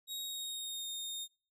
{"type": "tone with pitch glide", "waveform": "sawtooth", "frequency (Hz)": [3779, 3684], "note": ["A#7", "A#7"], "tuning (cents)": [23, -21], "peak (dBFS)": -36, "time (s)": [0.07, 1.28], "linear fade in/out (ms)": 50, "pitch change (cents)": -44, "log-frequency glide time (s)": [0.19, 0.88], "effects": ["noise-tail reverb RT60 0.4 s tail -26 dB re dry"]}